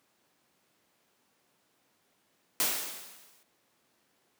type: noise with exponential decay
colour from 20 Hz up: white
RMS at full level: -26 dBFS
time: 2.6-3.43 s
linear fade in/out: 0 ms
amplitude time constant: 180 ms
effects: pink hiss -71 dBFS RMS until 4.39 s + high-pass 200 Hz 12 dB/octave